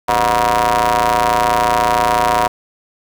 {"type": "ring-modulated tone", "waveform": "sawtooth", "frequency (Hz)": 114.1, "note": "A#2", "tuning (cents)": -37, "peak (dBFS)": -5, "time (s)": [0.08, 2.48], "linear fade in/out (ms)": 10, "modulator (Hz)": 841, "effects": ["7-bit"]}